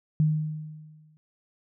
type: tone with exponential decay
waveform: sine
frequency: 154.3 Hz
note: D#3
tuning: 14 cents flat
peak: -17 dBFS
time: 0.2-1.17 s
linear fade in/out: 0 ms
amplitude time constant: 210 ms
effects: none